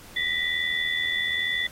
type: tone cluster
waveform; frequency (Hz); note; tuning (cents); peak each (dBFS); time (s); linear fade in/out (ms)
sine; 1921 / 2002 / 3471; B6 / B6 / A7; -48 / +23 / -24; -28; 0.16-1.67; 5
effects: pink hiss -47 dBFS RMS until 1.71 s + AAC 48 kbps